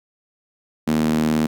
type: tone with high-pass filter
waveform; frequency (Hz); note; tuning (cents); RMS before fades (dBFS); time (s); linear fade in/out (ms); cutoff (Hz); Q
sawtooth; 77.78; D#2; 0; -19; 0.87-1.47; 10; 220; 3.9
effects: none